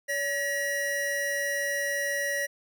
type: tone pair together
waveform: square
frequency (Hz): 567.7 / 1913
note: C#5 / A#6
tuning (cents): +41 / +44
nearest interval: octave + major sixth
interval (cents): 2103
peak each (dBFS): -33 / -29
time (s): 0.08-2.47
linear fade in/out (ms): 20
effects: none